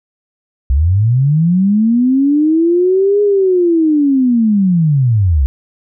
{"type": "linear two-way sweep", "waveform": "sine", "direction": "up then down", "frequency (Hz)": [61.74, 415.3, 61.74], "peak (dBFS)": -8, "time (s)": [0.7, 5.46], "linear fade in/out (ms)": 0, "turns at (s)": 3.22, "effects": []}